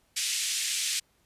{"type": "band-pass noise", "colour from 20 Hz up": "white", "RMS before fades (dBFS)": -30, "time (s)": [0.16, 1], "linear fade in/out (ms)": 10, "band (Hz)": [2200, 8800], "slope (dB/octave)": 24, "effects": ["pink hiss -68 dBFS RMS until 1.25 s", "resampled to 32000 Hz"]}